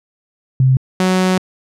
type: tone pair in turn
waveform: sine / sawtooth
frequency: 130.81 / 185.41 Hz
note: C3 / F#3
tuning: 0 / +4 cents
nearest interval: tritone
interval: 604 cents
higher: second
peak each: -8 / -8 dBFS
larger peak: neither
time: 0.6-0.77 / 1-1.38 s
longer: second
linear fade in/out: 2 ms
effects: low-pass 9000 Hz 12 dB/octave